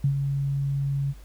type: tone with ADSR envelope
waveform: sine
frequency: 139.1 Hz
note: C#3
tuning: 6 cents sharp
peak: -17 dBFS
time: 0.04-1.14 s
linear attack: 4 ms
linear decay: 89 ms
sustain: -6 dB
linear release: 41 ms
effects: added 50 Hz sine -42 dBFS peak until 1.24 s + pink hiss -56 dBFS RMS until 1.24 s